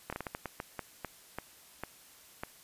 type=slowing click train; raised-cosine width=0.5 ms; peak=-21 dBFS; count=13; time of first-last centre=0.1-2.435 s; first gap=26 ms; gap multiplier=1.33; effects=white hiss -57 dBFS RMS until 2.63 s + resampled to 32000 Hz